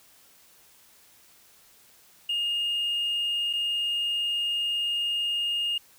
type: tone with dropouts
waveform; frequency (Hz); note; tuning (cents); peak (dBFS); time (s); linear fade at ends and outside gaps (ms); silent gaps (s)
triangle; 2839; F7; +28; -22; 2.29-5.78; 5; 3.53-3.534
effects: tanh soft clip ceiling -21 dBFS + white hiss -57 dBFS RMS until 5.98 s